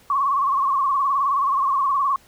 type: tone with vibrato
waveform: sine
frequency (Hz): 1100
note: C#6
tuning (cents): -14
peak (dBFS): -17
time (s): 0.1-2.16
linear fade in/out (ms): 2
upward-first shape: sine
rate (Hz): 19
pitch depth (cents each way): 84
effects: pink hiss -53 dBFS RMS until 2.27 s